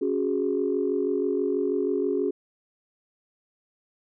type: chord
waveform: sine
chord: C# suspended fourth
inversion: none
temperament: just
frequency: 277.2 / 369.6 / 415.8 Hz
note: C#4 / F#4 / G#4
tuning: 0 / -2 / +2 cents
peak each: -28 / -26 / -26 dBFS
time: 0.01-2.31 s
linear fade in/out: 10 ms
effects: tanh soft clip ceiling -13 dBFS